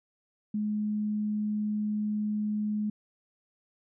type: tone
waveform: sine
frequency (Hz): 210.9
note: G#3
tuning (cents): +27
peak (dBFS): -27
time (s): 0.54-2.9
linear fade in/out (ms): 5
effects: none